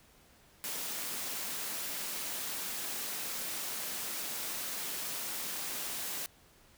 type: high-pass noise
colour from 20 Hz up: white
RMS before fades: -38 dBFS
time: 0.64-6.26 s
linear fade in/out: 0 ms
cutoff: 150 Hz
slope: 48 dB/octave
effects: pink hiss -62 dBFS RMS until 6.77 s